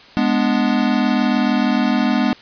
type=chord; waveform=square; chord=G# diminished; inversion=none; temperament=equal; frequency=207.7 / 246.9 / 293.7 Hz; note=G#3 / B3 / D4; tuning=0 / 0 / 0 cents; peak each=-20 / -18 / -22 dBFS; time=0.17-2.33 s; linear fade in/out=0 ms; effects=white hiss -43 dBFS RMS until 2.41 s + resampled to 11025 Hz